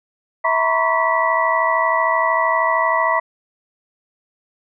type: tone cluster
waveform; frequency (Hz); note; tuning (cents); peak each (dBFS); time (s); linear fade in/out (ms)
sine; 651 / 936 / 1009 / 1125 / 1960; E5 / A#5 / B5 / C#6 / B6; -22 / +7 / +37 / +25 / -14; -21; 0.44-3.2; 10
effects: none